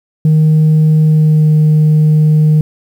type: tone with pitch glide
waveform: sine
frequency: 155.56 to 153.77 Hz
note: D#3 to D#3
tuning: 0 to -20 cents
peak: -3 dBFS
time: 0.25-2.61 s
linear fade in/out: 2 ms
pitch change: -20 cents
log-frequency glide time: 1.02-1.51 s
effects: tanh soft clip ceiling -4 dBFS + 7-bit